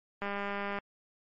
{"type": "click train", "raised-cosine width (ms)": 0.5, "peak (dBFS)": -21, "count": 115, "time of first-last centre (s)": [0.22, 0.787], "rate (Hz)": 201, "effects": ["MP3 48 kbps"]}